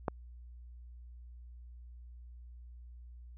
click, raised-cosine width 1 ms, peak -17 dBFS, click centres 0.082 s, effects added 60 Hz sine -48 dBFS peak until 3.37 s

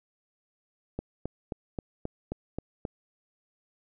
click train, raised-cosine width 2 ms, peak -19 dBFS, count 8, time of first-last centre 0.99-2.852 s, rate 3.76 Hz, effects none

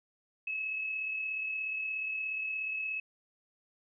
sine tone with amplitude modulation, 2584 Hz, E7, 35 cents flat, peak -31 dBFS, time 0.47-3 s, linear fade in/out 5 ms, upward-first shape sine, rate 36.9 Hz, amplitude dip 35%, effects none

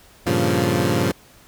15% pulse chord, G half-diminished seventh, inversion none, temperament equal, 98 / 116.54 / 138.59 / 174.61 Hz, G2 / Bb2 / Db3 / F3, 0 / 0 / 0 / 0 cents, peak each -17 dBFS, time 0.26-1.12 s, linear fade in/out 10 ms, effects pink hiss -50 dBFS RMS until 1.47 s

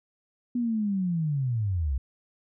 sine linear sweep, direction down, 246.9 to 60.8 Hz, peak -24 dBFS, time 0.55-1.98 s, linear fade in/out 5 ms, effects none

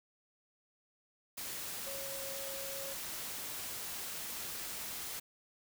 sine tone in noise, 547 Hz, C#5, 23 cents flat, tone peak -45 dBFS, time 1.86-2.94 s, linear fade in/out 10 ms, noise white, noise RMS -42 dBFS, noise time 1.37-5.2 s, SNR -6 dB, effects none

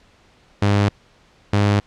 sawtooth tone pair in turn, 101.7 / 102.28 Hz, G#2 / G#2, -36 / -26 cents, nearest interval unison, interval 10 cents, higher second, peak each -10 dBFS, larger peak neither, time 0.62-0.89 / 1.53-1.8 s, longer neither, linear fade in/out 5 ms, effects pink hiss -54 dBFS RMS until 1.86 s + low-pass 5000 Hz 12 dB/octave

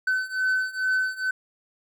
triangle beating tone pair, 1517 / 1519.3 Hz, F#6 / F#6, +43 / +45 cents, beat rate 2.3 Hz, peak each -25 / -23 dBFS, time 0.07-1.31 s, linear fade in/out 5 ms, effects none

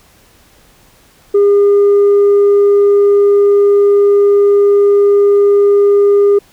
sine tone, 405 Hz, G#4, 43 cents flat, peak -3 dBFS, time 1.34-6.39 s, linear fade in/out 10 ms, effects tanh soft clip ceiling -4 dBFS + pink hiss -47 dBFS RMS until 6.52 s

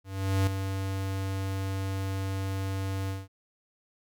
square tone with ADSR envelope, 96.5 Hz, G2, 27 cents flat, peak -22 dBFS, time 0.04-3.28 s, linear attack 430 ms, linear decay 5 ms, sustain -8 dB, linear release 190 ms, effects none

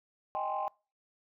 sine chord, Ab major seventh, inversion second, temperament equal, 622.3 / 784 / 830.6 / 1046.5 Hz, Eb5 / G5 / Ab5 / C6, 0 / 0 / 0 / 0 cents, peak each -38 / -34 / -37 / -36 dBFS, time 0.35-0.68 s, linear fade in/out 0 ms, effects noise-tail reverb RT60 0.3 s tail -23 dB re dry + tanh soft clip ceiling -24 dBFS

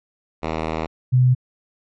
5% pulse / sine tone pair in turn, 79.9 / 126.52 Hz, D#2 / B2, +47 / +42 cents, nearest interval minor sixth, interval 795 cents, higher second, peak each -11 dBFS, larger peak neither, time 0.42-0.87 / 1.12-1.35 s, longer first, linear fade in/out 20 ms, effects low-pass 3000 Hz 12 dB/octave + MP3 48 kbps

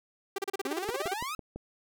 sawtooth tone bursts, 392 Hz, G4, in tune, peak -26 dBFS, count 14, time 0.36-1.138 s, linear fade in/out 5 ms, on 24 ms, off 34 ms
sawtooth exponential sweep, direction up, 253.9 to 1318.5 Hz, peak -30 dBFS, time 0.65-1.35 s, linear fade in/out 2 ms
click train, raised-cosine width 2 ms, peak -26 dBFS, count 5, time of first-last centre 0.89-1.56 s, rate 5.97 Hz
effects none

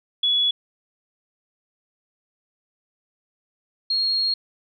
sine tone pair in turn, 3391 / 4272 Hz, G#7 / C8, +35 / +35 cents, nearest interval major third, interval 400 cents, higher second, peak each -17 / -19 dBFS, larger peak first, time 0.23-0.51 / 3.9-4.34 s, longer second, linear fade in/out 5 ms, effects none

